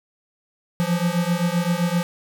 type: beating tone pair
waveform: square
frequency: 170 / 177.7 Hz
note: F3 / F3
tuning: -46 / +30 cents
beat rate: 7.7 Hz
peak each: -23 dBFS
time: 0.8-2.03 s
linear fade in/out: 0 ms
effects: none